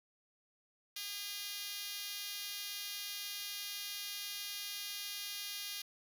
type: tone with high-pass filter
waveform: 5% pulse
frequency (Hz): 406.1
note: G#4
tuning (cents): -39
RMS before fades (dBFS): -43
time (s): 0.96-5.82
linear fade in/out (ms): 5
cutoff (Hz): 3300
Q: 0.68
effects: none